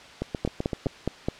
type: two click trains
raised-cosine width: 2 ms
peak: -14 / -11 dBFS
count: 6 / 5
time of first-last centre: 0.22-0.86 / 0.45-1.285 s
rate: 7.81 / 4.79 Hz
effects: white hiss -46 dBFS RMS until 1.39 s + low-pass 4000 Hz 12 dB/octave

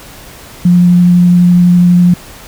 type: tone with vibrato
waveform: sine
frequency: 176.7 Hz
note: F3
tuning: 21 cents sharp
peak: -3 dBFS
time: 0.65-2.14 s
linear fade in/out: 5 ms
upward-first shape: triangle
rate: 12 Hz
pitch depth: 11 cents each way
effects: pink hiss -33 dBFS RMS until 2.47 s

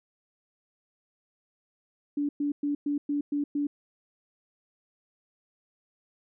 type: tone bursts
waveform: sine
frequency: 289.2 Hz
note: D4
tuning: 27 cents flat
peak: -25 dBFS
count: 7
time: 2.17-3.67 s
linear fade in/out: 5 ms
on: 120 ms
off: 110 ms
effects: none

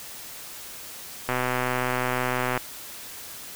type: click train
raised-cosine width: 0.5 ms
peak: -10 dBFS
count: 163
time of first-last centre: 1.29-2.576 s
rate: 126 Hz
effects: white hiss -40 dBFS RMS until 3.55 s

